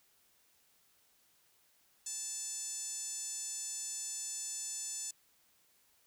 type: tone with band-pass filter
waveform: 5% pulse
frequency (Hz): 880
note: A5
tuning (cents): 0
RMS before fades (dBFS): -41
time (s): 2.06-5.11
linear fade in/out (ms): 5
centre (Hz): 7300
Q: 3.8
effects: white hiss -70 dBFS RMS until 6.06 s